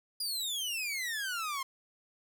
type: exponential sweep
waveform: sawtooth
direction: down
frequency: 4925 to 1046.5 Hz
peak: -30 dBFS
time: 0.2-1.63 s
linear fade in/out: 5 ms
effects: 10-bit

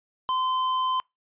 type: tone with tanh clipping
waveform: sine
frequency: 1030 Hz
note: C6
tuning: 28 cents flat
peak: -25 dBFS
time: 0.29-1 s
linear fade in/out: 0 ms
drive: 17 dB
effects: noise-tail reverb RT60 0.2 s tail -26 dB re dry + resampled to 8000 Hz

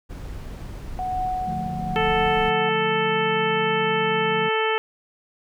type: noise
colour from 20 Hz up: brown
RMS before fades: -34 dBFS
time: 0.09-2.51 s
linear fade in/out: 20 ms
type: tone with tremolo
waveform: sine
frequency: 740 Hz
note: F#5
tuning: in tune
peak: -22 dBFS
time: 0.99-2.69 s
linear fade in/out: 0 ms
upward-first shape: triangle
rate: 0.98 Hz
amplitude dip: 60%
type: chord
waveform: sine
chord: D minor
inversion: none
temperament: just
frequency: 146.83 / 176.2 / 220.2 Hz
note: D3 / F3 / A3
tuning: 0 / +16 / +2 cents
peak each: -34 / -31 / -34 dBFS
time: 1.46-4.49 s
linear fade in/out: 10 ms
type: harmonic tone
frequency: 440 Hz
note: A4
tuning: in tune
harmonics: 1 / 2 / 3 / 4 / 5 / 6 / 7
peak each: -23 / -26 / -28 / -29 / -30 / -31 / -31 dBFS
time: 1.96-4.78 s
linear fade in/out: 0 ms
effects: none

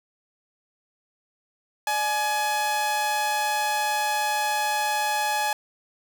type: tone pair together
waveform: sawtooth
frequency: 596 / 842.9 Hz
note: D5 / G#5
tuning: +25 / +25 cents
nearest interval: tritone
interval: 600 cents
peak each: -31 / -19 dBFS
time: 1.87-5.53 s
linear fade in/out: 2 ms
effects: none

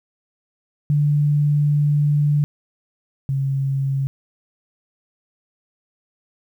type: tone pair in turn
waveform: sine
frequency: 146.83 / 136.43 Hz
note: D3 / C#3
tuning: 0 / -27 cents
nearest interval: minor second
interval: 127 cents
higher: first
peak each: -14 / -18 dBFS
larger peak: first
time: 0.9-2.44 / 3.29-4.07 s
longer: first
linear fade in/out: 0 ms
effects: 9-bit

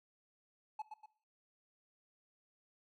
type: tone with echo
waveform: triangle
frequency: 859 Hz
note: A5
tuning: 42 cents flat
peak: -36 dBFS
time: 0.79-0.82 s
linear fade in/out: 5 ms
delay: 120 ms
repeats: 2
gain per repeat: -7 dB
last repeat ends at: 1.06 s
effects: noise-tail reverb RT60 0.5 s tail -19 dB re dry + tanh soft clip ceiling -32 dBFS

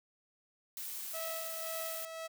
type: noise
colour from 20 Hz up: blue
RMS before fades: -42 dBFS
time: 0.77-2.05 s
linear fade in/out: 0 ms
type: tone with tremolo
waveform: sawtooth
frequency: 650 Hz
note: E5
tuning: 24 cents flat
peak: -35 dBFS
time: 1.13-2.28 s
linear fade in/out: 20 ms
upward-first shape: sine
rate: 1.9 Hz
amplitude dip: 45%
effects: none

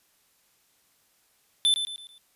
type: tone with echo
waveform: square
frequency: 3525 Hz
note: A7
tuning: 2 cents sharp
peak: -19 dBFS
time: 1.65-1.74 s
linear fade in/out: 0 ms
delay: 110 ms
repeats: 4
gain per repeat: -8 dB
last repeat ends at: 2.18 s
effects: white hiss -66 dBFS RMS until 2.35 s + resampled to 32000 Hz

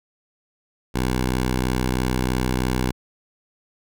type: tone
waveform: 10% pulse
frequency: 63.1 Hz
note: B1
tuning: 38 cents sharp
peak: -12 dBFS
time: 0.94-2.92 s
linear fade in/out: 20 ms
effects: none

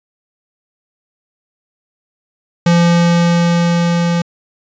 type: tone with level ramp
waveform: square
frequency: 171.5 Hz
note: F3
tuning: 31 cents flat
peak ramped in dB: -8 to -13 dBFS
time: 2.66-4.22 s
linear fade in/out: 5 ms
effects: resampled to 16000 Hz

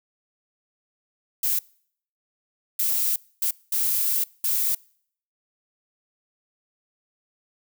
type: noise bursts at uneven times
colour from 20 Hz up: violet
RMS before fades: -23 dBFS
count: 5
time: 1.43-1.59 / 2.79-3.16 / 3.42-3.51 / 3.72-4.24 / 4.44-4.75 s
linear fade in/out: 5 ms
effects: noise-tail reverb RT60 0.6 s tail -25 dB re dry

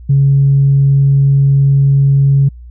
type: tone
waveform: sine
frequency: 138.59 Hz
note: C#3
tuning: in tune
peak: -5 dBFS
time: 0.09-2.49 s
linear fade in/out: 10 ms
effects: tanh soft clip ceiling -1 dBFS + added 60 Hz sine -30 dBFS peak until 2.7 s

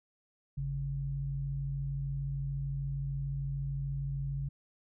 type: tone pair together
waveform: sine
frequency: 51.91 / 138.59 Hz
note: G#1 / C#3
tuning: 0 / 0 cents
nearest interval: octave + perfect fourth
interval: 1700 cents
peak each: -39 / -33 dBFS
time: 0.57-4.49 s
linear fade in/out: 10 ms
effects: none

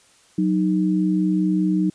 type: tone pair together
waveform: sine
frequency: 184.98 / 310 Hz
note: F#3 / D#4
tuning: 0 / -6 cents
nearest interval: major sixth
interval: 894 cents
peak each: -19 / -20 dBFS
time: 0.38-1.9 s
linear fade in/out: 5 ms
effects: white hiss -55 dBFS RMS until 1.94 s + resampled to 22050 Hz

